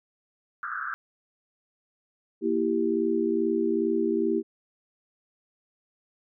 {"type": "band-pass noise", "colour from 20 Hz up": "white", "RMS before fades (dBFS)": -33, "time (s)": [0.63, 0.94], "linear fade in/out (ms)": 0, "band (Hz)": [1200, 1600], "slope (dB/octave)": 96}
{"type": "chord", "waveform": "sine", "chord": "E diminished", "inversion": "second", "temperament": "equal", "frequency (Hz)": [233.1, 329.6, 392], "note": ["Bb3", "E4", "G4"], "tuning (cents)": [0, 0, 0], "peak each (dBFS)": [-29, -26, -26], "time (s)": [2.41, 4.43], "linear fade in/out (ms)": 50}
{"effects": []}